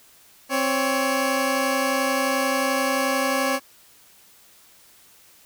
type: tone pair together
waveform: 15% pulse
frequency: 264.3 / 560 Hz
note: C4 / C#5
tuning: +18 / +18 cents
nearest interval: octave + minor second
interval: 1300 cents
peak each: -17 dBFS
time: 0.49-3.6 s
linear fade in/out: 50 ms
effects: white hiss -53 dBFS RMS until 5.45 s